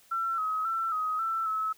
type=tone with pitch steps; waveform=sine; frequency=1348 / 1272 / 1340 / 1261 / 1333 / 1295 Hz; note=E6 / D#6 / E6 / D#6 / E6 / E6; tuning=+38 / +38 / +28 / +23 / +19 / -31 cents; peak=-27 dBFS; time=0.11-1.73 s; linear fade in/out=10 ms; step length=270 ms; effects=white hiss -60 dBFS RMS until 1.77 s